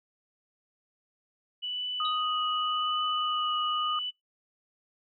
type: tone with vibrato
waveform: sine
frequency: 2960 Hz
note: F#7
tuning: in tune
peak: -31 dBFS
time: 1.62-4.11 s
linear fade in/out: 20 ms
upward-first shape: triangle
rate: 0.89 Hz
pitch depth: 15 cents each way
type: tone with pitch glide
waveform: sine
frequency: 1244.5 to 1232.3 Hz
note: D#6 to D#6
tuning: 0 to -17 cents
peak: -28 dBFS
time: 2-3.99 s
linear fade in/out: 2 ms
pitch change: -17 cents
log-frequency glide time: 2.54-3.68 s
type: tone with exponential decay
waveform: sine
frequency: 3817 Hz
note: A#7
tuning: 40 cents sharp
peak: -31 dBFS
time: 2.05-2.24 s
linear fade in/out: 2 ms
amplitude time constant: 40 ms
effects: noise-tail reverb RT60 0.2 s tail -24 dB re dry